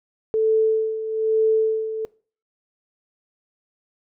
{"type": "tone with tremolo", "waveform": "sine", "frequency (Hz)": 440, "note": "A4", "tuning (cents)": 0, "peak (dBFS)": -14, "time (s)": [0.34, 2.05], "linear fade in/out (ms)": 0, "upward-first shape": "sine", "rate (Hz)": 1.1, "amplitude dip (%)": 70, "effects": ["noise-tail reverb RT60 0.4 s tail -22 dB re dry"]}